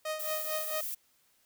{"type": "tone with tremolo", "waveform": "sawtooth", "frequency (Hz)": 622.3, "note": "D#5", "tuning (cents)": 0, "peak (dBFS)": -27, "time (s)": [0.05, 0.81], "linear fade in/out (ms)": 5, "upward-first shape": "triangle", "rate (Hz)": 4.5, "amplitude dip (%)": 85}
{"type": "noise", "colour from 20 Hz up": "violet", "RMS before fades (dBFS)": -37, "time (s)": [0.19, 0.95], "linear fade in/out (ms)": 10}
{"effects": ["white hiss -69 dBFS RMS until 1.45 s"]}